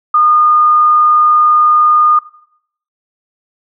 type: tone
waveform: sine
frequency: 1221 Hz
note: D#6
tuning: 33 cents flat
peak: -6 dBFS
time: 0.14-2.19 s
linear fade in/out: 5 ms
effects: noise-tail reverb RT60 0.7 s tail -18 dB re dry